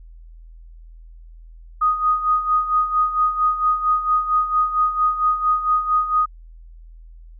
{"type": "tone with tremolo", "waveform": "sine", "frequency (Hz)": 1244, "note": "D#6", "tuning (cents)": -1, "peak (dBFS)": -13, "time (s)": [1.81, 6.26], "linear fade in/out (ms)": 10, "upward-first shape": "sine", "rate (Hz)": 4.4, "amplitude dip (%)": 70, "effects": ["added 41 Hz sine -39 dBFS peak until 7.39 s"]}